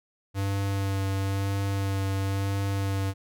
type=tone with vibrato; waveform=square; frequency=98 Hz; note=G2; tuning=in tune; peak=-26 dBFS; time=0.34-3.14 s; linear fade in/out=50 ms; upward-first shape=sine; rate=0.99 Hz; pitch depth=15 cents each way; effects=none